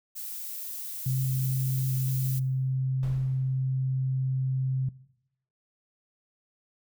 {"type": "noise", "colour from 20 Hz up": "violet", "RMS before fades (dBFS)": -37, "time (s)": [0.15, 2.4], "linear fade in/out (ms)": 20}
{"type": "tone", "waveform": "sine", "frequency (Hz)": 131.3, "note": "C3", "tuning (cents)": 6, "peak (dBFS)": -24, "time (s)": [1.06, 4.89], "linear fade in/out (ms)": 5}
{"type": "noise with exponential decay", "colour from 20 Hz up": "brown", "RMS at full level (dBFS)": -36, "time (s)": [3.03, 3.86], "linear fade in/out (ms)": 1, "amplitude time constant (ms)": 180}
{"effects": ["noise-tail reverb RT60 0.8 s tail -20 dB re dry"]}